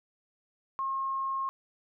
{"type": "tone", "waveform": "sine", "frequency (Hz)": 1076, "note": "C6", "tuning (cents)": 48, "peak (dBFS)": -29, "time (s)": [0.79, 1.49], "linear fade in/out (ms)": 0, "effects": []}